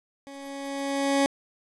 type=tone with level ramp; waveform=20% pulse; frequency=277.2 Hz; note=C#4; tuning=in tune; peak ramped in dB=-36 to -14 dBFS; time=0.27-1.26 s; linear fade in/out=0 ms; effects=resampled to 24000 Hz + 9-bit